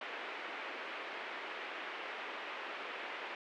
white band-pass noise, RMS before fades -44 dBFS, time 0.01-3.35 s, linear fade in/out 2 ms, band 320 to 2600 Hz, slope 24 dB/octave, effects none

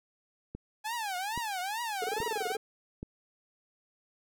click train, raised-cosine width 3 ms, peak -26 dBFS, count 4, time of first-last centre 0.55-3.029 s, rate 1.21 Hz
sawtooth tone with vibrato, 830.6 Hz, G#5, in tune, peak -29 dBFS, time 0.84-2.57 s, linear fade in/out 20 ms, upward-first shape triangle, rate 2.3 Hz, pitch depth 280 cents each way
triangle tone bursts, 439 Hz, A4, 4 cents flat, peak -29 dBFS, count 12, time 2.02-2.569 s, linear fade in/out 2 ms, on 21 ms, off 27 ms
effects none

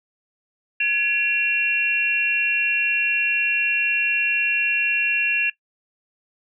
sine tone cluster, 1690 / 2391 / 2735 Hz, G#6 / D7 / F7, +30 / +30 / -37 cents, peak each -25 / -26 / -19 dBFS, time 0.8-5.5 s, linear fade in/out 5 ms, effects noise-tail reverb RT60 0.1 s tail -19 dB re dry

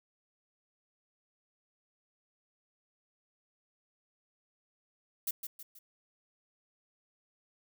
violet noise with echo, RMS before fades -33 dBFS, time 5.27-5.31 s, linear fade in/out 5 ms, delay 160 ms, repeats 3, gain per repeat -7 dB, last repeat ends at 5.79 s, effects none

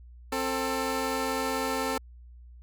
15% pulse tone pair together, 264.3 / 444.5 Hz, C4 / A4, +18 / +18 cents, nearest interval major sixth, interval 900 cents, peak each -24 dBFS, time 0.32-1.98 s, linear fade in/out 5 ms, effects added 60 Hz sine -46 dBFS peak until 2.62 s

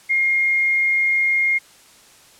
sine tone, 2133 Hz, C7, 33 cents sharp, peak -15 dBFS, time 0.09-1.59 s, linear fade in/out 20 ms, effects white hiss -49 dBFS RMS until 2.39 s + low-pass 10000 Hz 12 dB/octave

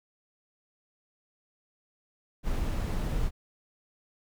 brown noise, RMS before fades -29 dBFS, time 2.43-3.31 s, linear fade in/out 50 ms, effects none

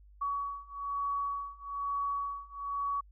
sine beating tone pair, 1128 / 1129.1 Hz, C#6 / C#6, +30 / +32 cents, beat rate 1.1 Hz, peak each -36 / -35 dBFS, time 0.21-3.01 s, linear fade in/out 10 ms, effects added 50 Hz sine -54 dBFS peak until 3.11 s

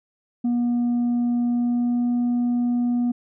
sine tone with pitch glide, 240.5 to 242.2 Hz, B3 to B3, -46 to -34 cents, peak -16 dBFS, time 0.44-3.12 s, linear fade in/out 10 ms, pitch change +12 cents, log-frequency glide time 1.48-2.11 s, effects tanh soft clip ceiling -18 dBFS

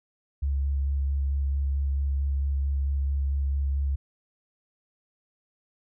sine tone with vibrato, 69.3 Hz, C#2, in tune, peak -23 dBFS, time 0.42-3.96 s, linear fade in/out 10 ms, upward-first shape square, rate 4.5 Hz, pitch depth 12 cents each way, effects none

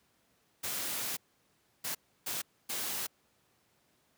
white noise bursts at uneven times, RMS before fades -36 dBFS, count 4, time 0.63-1.17 / 1.84-1.95 / 2.26-2.42 / 2.69-3.07 s, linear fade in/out 10 ms, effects pink hiss -71 dBFS RMS until 4.17 s + high-pass 100 Hz 12 dB/octave

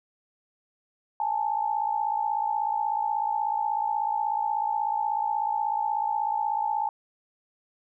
sine tone pair together, 830.6 / 887 Hz, G#5 / A5, 0 / +14 cents, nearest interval minor second, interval 114 cents, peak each -27 dBFS, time 1.2-6.89 s, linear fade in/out 2 ms, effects none

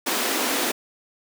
pink high-pass noise, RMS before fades -24 dBFS, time 0.06-0.72 s, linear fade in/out 10 ms, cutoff 230 Hz, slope 48 dB/octave, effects none

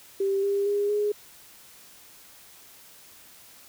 sine tone with pitch steps, 392 / 399.8 / 407.7 / 415.8 Hz, G4 / G4 / G#4 / G#4, 0 / +34 / -32 / +2 cents, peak -22 dBFS, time 0.2-1.12 s, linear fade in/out 5 ms, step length 230 ms, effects white hiss -51 dBFS RMS until 3.68 s

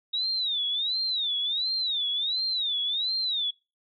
sine tone with vibrato, 3750 Hz, A#7, 10 cents sharp, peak -25 dBFS, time 0.13-3.51 s, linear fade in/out 10 ms, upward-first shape sine, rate 1.4 Hz, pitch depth 190 cents each way, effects noise-tail reverb RT60 0.3 s tail -26 dB re dry

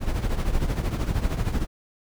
brown noise with tremolo, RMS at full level -21 dBFS, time 0-1.67 s, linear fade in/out 50 ms, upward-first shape triangle, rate 13 Hz, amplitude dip 75%, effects none

